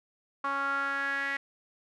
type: tone with band-pass filter sweep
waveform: sawtooth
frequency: 277.2 Hz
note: C#4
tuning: in tune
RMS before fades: -31 dBFS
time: 0.44-1.37 s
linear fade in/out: 5 ms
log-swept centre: 1200 to 1900 Hz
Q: 6.4
effects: none